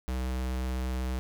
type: tone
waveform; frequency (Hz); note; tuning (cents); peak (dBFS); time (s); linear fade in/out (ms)
square; 63.7; C2; -46; -30; 0.08-1.19; 0
effects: none